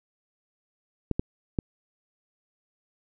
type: clicks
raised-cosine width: 3 ms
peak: -12 dBFS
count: 3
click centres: 1.113 / 1.195 / 1.588 s
effects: none